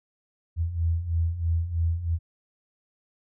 sine beating tone pair, 81.3 / 84.4 Hz, E2 / E2, -23 / +41 cents, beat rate 3.1 Hz, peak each -29 / -24 dBFS, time 0.56-2.19 s, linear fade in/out 50 ms, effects none

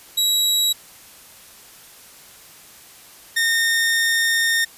sawtooth tone pair in turn, 3874 / 1831.5 Hz, B7 / A#6, -34 / -31 cents, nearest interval octave + minor second, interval 1297 cents, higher first, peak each -13 dBFS, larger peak neither, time 0.17-0.73 / 3.36-4.65 s, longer second, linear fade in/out 10 ms, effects white hiss -45 dBFS RMS until 4.77 s + resampled to 32000 Hz

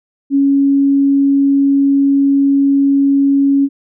sine tone, 277.6 Hz, C#4, 3 cents sharp, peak -8 dBFS, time 0.3-3.69 s, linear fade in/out 50 ms, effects none

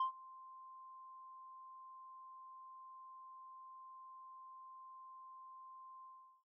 sine tone with ADSR envelope, 1046.5 Hz, C6, in tune, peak -29 dBFS, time 0-6.44 s, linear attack 5 ms, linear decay 110 ms, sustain -24 dB, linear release 400 ms, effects tanh soft clip ceiling -31 dBFS

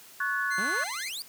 sine chord, F# minor, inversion second, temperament equal with one note detuned, 1108.7 / 1480 / 1717.8 Hz, C#6 / F#6 / A6, 0 / 0 / -42 cents, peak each -33 / -29 / -31 dBFS, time 0.2-0.84 s, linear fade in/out 5 ms
15% pulse tone with vibrato, 2064 Hz, C7, 24 cents flat, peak -29 dBFS, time 0.5-1.1 s, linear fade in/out 20 ms, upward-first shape triangle, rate 4.2 Hz, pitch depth 16 cents each way
sawtooth exponential sweep, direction up, 174.7 to 4887 Hz, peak -31 dBFS, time 0.58-1.22 s, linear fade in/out 0 ms
effects white hiss -51 dBFS RMS until 1.28 s + high-pass 100 Hz 12 dB/octave

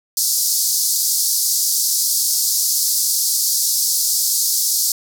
pink band-pass noise, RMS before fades -18 dBFS, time 0.17-4.92 s, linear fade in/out 2 ms, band 4600 to 16000 Hz, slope 48 dB/octave, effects none

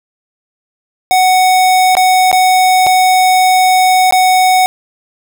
square tone with dropouts, 743 Hz, F#5, 7 cents sharp, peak -7 dBFS, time 1.11-4.66 s, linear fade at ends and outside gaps 0 ms, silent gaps 1.952-1.969 / 2.315-2.328 / 2.865-2.869 / 4.109-4.124 s, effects none

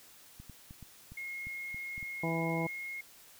clicks, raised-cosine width 5 ms, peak -36 dBFS, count 9, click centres 0.4 / 0.497 / 0.709 / 0.827 / 1.12 / 1.47 / 1.745 / 1.979 / 2.028 s
sine tone, 2154 Hz, C7, 50 cents sharp, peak -38 dBFS, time 1.17-3.01 s, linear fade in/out 5 ms
harmonic tone, 164.81 Hz, E3, in tune, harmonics 1 / 2 / 3 / 4 / 5 / 6, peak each -34 / -37 / -39 / -40 / -41 / -42 dBFS, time 2.23-2.67 s, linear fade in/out 5 ms
effects white hiss -57 dBFS RMS until 3.39 s

